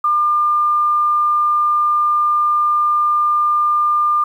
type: tone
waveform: sine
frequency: 1200 Hz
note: D6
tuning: 37 cents sharp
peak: -12 dBFS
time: 0.04-4.24 s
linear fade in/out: 5 ms
effects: 8-bit